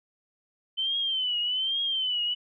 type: tone with vibrato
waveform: sine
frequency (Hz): 3068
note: G7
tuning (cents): -38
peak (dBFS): -25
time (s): 0.77-2.35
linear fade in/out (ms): 20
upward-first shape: triangle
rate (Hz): 1.2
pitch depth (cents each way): 120
effects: none